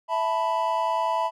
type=chord; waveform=triangle; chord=E suspended fourth; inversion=none; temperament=just; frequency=659.3 / 879 / 988.9 Hz; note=E5 / A5 / B5; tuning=0 / -2 / +2 cents; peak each=-26 / -26 / -23 dBFS; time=0.08-1.31 s; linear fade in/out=50 ms; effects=none